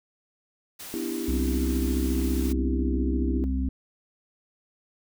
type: noise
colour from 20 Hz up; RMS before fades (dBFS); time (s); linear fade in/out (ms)
white; -40; 0.79-2.53; 10
type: chord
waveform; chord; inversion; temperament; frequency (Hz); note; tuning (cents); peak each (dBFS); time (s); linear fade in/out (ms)
sine; E minor seventh; second; just; 247.2 / 296.7 / 329.6 / 395.6; B3 / D4 / E4 / G4; +2 / +18 / 0 / +16; -34 / -35 / -31 / -36; 0.94-3.44; 0
type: harmonic tone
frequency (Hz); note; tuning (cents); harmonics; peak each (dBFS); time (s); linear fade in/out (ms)
65.41; C2; 0; 1 / 3 / 4; -25 / -35 / -29; 1.28-3.69; 5
effects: none